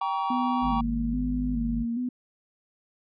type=chord; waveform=triangle; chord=G diminished; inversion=none; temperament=just; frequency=784 / 940.8 / 1128.9 Hz; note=G5 / Bb5 / Db6; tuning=0 / +16 / +31 cents; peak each=-28 dBFS; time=0.01-0.81 s; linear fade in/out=5 ms
type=tone with vibrato; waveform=sine; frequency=240.8 Hz; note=B3; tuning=44 cents flat; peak=-26 dBFS; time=0.3-2.09 s; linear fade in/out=5 ms; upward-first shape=square; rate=1.2 Hz; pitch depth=57 cents each way
type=harmonic tone; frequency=51.91 Hz; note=G#1; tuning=in tune; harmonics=1 / 3 / 4; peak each=-30 / -36 / -40 dBFS; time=0.61-1.86 s; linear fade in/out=50 ms
effects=resampled to 11025 Hz